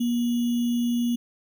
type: tone with sample-and-hold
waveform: sine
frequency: 238.8 Hz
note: A#3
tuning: 42 cents sharp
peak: -21 dBFS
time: 0-1.16 s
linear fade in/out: 10 ms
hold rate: 3150 Hz
effects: none